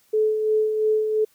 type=tone with tremolo; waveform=sine; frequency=432.1 Hz; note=A4; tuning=31 cents flat; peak=-16 dBFS; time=0.13-1.25 s; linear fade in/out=10 ms; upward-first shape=sine; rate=2.9 Hz; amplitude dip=45%; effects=white hiss -61 dBFS RMS until 1.34 s